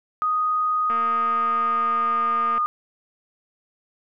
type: tone with pitch glide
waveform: sine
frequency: 1244.5 to 1223.8 Hz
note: D#6 to D#6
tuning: 0 to -29 cents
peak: -19 dBFS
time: 0.22-2.66 s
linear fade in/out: 0 ms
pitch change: -29 cents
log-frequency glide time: 1.11-2.31 s
type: click train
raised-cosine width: 0.5 ms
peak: -20 dBFS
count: 389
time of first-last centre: 0.9-2.58 s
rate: 231 Hz
effects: none